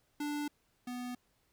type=tone pair in turn; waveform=square; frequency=293.7 / 247 Hz; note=D4 / B3; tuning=0 / 0 cents; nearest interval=minor third; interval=300 cents; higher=first; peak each=-35 / -39 dBFS; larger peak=first; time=0.2-0.48 / 0.87-1.15 s; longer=neither; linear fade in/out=5 ms; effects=pink hiss -74 dBFS RMS until 1.52 s